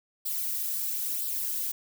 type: noise with flanger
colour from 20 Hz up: violet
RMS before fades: -31 dBFS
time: 0.25-1.72 s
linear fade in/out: 10 ms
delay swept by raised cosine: 0.22 to 2.72 ms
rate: 1 Hz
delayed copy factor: +0.55
effects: none